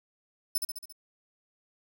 5% pulse tone with echo, 5274 Hz, E8, in tune, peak -19 dBFS, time 0.55-0.58 s, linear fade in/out 5 ms, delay 69 ms, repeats 5, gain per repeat -4 dB, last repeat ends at 0.925 s, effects none

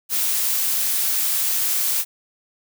blue noise, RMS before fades -21 dBFS, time 0.09-2.05 s, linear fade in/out 50 ms, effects none

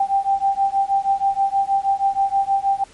sine beating tone pair, 784 / 790.3 Hz, G5 / G5, 0 / +14 cents, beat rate 6.3 Hz, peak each -19 dBFS, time 0-2.84 s, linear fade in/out 5 ms, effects pink hiss -48 dBFS RMS until 2.93 s + MP3 48 kbps

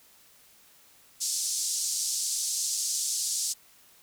white band-pass noise, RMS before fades -30 dBFS, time 1.2-3.54 s, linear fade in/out 20 ms, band 5000 to 8500 Hz, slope 24 dB/octave, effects white hiss -58 dBFS RMS until 4.02 s

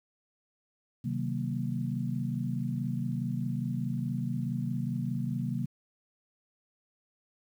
sine chord, C half-diminished seventh, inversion none, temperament equal with one note detuned, 130.81 / 155.56 / 187.69 / 233.1 Hz, C3 / Eb3 / Gb3 / Bb3, 0 / 0 / +25 / 0 cents, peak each -33 / -37 / -36 / -35 dBFS, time 1.04-5.66 s, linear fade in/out 10 ms, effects 10-bit

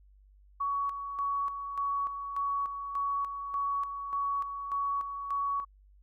sine tone with tremolo, 1123 Hz, C#6, 22 cents sharp, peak -28 dBFS, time 0.6-5.65 s, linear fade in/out 10 ms, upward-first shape square, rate 1.7 Hz, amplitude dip 55%, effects added 49 Hz sine -56 dBFS peak until 6.02 s

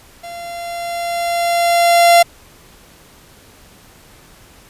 45% pulse tone with level ramp, 688 Hz, F5, 26 cents flat, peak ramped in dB -29 to -5 dBFS, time 0.23-2.23 s, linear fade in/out 10 ms, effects pink hiss -45 dBFS RMS until 4.69 s + resampled to 32000 Hz

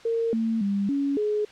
sine tone with pitch steps, 458.8 / 225.4 / 199.7 / 280.2 / 420.9 Hz, A#4 / A3 / G3 / C#4 / G#4, -28 / +42 / +32 / +19 / +23 cents, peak -22 dBFS, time 0.05-1.45 s, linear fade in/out 5 ms, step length 280 ms, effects white hiss -49 dBFS RMS until 1.51 s + low-pass 4000 Hz 12 dB/octave

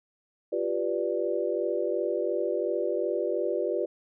sine chord, G dominant seventh, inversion third, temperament equal, 349.2 / 392 / 493.9 / 587.3 Hz, F4 / G4 / B4 / D5, 0 / 0 / 0 / 0 cents, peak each -31 dBFS, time 0.52-3.86 s, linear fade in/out 10 ms, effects none

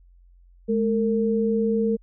sine tone pair together, 212.1 / 456 Hz, G#3 / A#4, +37 / -38 cents, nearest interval octave + minor second, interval 1325 cents, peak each -22 dBFS, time 0.68-1.97 s, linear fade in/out 20 ms, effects added 44 Hz sine -50 dBFS peak until 2.02 s

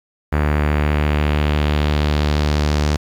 sawtooth tone with low-pass filter sweep, 74.5 Hz, D2, 25 cents sharp, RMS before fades -17 dBFS, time 0.32-2.97 s, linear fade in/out 10 ms, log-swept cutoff 1800 to 5900 Hz, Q 1.7, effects 7-bit

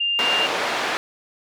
sine tone, 2800 Hz, F7, 4 cents sharp, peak -19 dBFS, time 0-0.47 s, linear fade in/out 10 ms
pink band-pass noise, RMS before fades -24 dBFS, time 0.19-0.97 s, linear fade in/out 0 ms, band 520 to 3400 Hz, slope 12 dB/octave
effects none

